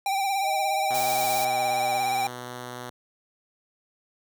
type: tone with vibrato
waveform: square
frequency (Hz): 784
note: G5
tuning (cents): 0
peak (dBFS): -24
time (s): 0.06-2.27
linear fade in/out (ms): 2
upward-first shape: triangle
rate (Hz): 17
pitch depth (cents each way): 52
type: tone with pitch glide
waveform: sine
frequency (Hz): 626 to 607.8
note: D#5 to D#5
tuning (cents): +10 to -41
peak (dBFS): -31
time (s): 0.42-2.01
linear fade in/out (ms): 50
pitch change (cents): -51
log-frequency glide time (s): 1.46-1.87
type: tone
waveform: 5% pulse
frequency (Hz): 123.5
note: B2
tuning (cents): 0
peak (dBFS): -24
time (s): 0.9-2.9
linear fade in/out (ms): 5
type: high-pass noise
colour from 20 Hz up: white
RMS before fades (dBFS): -32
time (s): 0.94-1.45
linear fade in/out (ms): 5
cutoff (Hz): 3500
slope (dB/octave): 24
effects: none